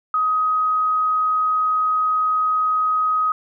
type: tone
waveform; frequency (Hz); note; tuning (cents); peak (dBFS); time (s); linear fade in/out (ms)
sine; 1259; D#6; +20; -16; 0.14-3.32; 2
effects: none